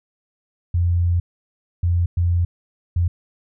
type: tone bursts at uneven times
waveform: sine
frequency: 86.9 Hz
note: F2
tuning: 8 cents flat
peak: -15 dBFS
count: 4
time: 0.74-1.2 / 1.83-2.06 / 2.17-2.45 / 2.96-3.08 s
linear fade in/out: 5 ms
effects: none